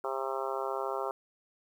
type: harmonic tone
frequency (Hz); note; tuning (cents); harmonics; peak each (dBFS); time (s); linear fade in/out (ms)
133.9; C3; +40; 3 / 4 / 5 / 6 / 7 / 8 / 9 / 10; -37 / -38 / -39 / -40 / -40 / -41 / -42 / -42; 0.04-1.11; 2
effects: 10-bit